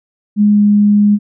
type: tone with pitch glide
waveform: sine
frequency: 207.7 to 206.5 Hz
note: G#3 to G#3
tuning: 0 to -10 cents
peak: -6 dBFS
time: 0.36-1.19 s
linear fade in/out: 50 ms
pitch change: -10 cents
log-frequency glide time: 0.52-0.6 s
effects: none